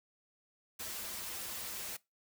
white noise with comb filter, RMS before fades -42 dBFS, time 0.79-1.97 s, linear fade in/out 10 ms, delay 7.1 ms, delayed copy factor -0.95, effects noise-tail reverb RT60 0.2 s tail -21 dB re dry

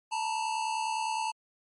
square tone pair together, 884.2 / 954 Hz, A5 / A#5, +8 / +40 cents, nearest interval minor second, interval 132 cents, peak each -31 / -36 dBFS, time 0.11-1.32 s, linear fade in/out 20 ms, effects MP3 48 kbps

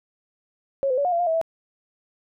sine tone with pitch steps, 548 / 509 / 568 / 719 / 683 / 705 / 648 / 656 Hz, C#5 / C5 / C#5 / F#5 / F5 / F5 / E5 / E5, -20 / -48 / +42 / -50 / -39 / +16 / -30 / -9 cents, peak -19 dBFS, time 0.83-1.414 s, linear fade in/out 0 ms, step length 73 ms, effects none

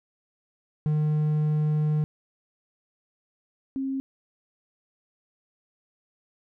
triangle / sine tone pair in turn, 152.1 / 268.5 Hz, D#3 / C4, -39 / +45 cents, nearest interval minor seventh, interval 984 cents, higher second, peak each -19 / -26 dBFS, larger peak first, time 0.86-2.04 / 3.76-4 s, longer first, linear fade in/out 0 ms, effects none

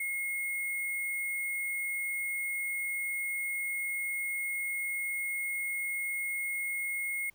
sine tone with sample-and-hold, 2158 Hz, C#7, 47 cents flat, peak -31 dBFS, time 0-7.3 s, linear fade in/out 5 ms, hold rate 11025 Hz, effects pink hiss -68 dBFS RMS until 7.34 s

